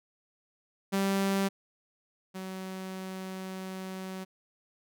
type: tone pair in turn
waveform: sawtooth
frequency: 195.4 / 188.41 Hz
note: G3 / F#3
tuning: -5 / +32 cents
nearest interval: minor second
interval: 63 cents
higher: first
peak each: -22 / -33 dBFS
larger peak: first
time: 0.92-1.49 / 2.34-4.25 s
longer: second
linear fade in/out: 20 ms
effects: none